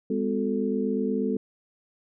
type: tone cluster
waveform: sine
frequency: 204.9 / 253.1 / 362.3 / 438.2 Hz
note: G#3 / B3 / F#4 / A4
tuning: -23 / +43 / -36 / -7 cents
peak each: -28 / -28 / -33 / -29 dBFS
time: 0.1-1.37 s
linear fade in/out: 5 ms
effects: none